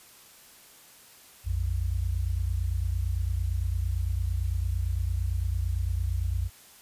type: tone pair together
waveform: sine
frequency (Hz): 59.54 / 88.4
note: A#1 / F2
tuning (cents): +37 / +22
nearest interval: perfect fifth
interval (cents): 685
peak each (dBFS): -28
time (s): 1.44-6.5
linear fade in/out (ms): 50
effects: white hiss -53 dBFS RMS until 6.81 s + resampled to 32000 Hz